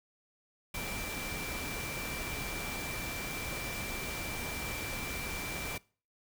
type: tone in noise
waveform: sine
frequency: 2349 Hz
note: D7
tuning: in tune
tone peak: -42 dBFS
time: 0.74-5.78 s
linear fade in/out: 5 ms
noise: pink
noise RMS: -39 dBFS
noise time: 0.74-5.78 s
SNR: -6 dB
effects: noise-tail reverb RT60 0.4 s tail -23 dB re dry